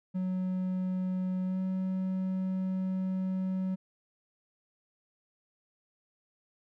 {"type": "tone with pitch glide", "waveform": "triangle", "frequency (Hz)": [185, 187.58], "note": ["F#3", "F#3"], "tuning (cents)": [0, 24], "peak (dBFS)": -27, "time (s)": [0.14, 3.76], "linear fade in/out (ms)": 20, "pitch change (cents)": 24, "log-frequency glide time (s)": [1.45, 1.59], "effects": []}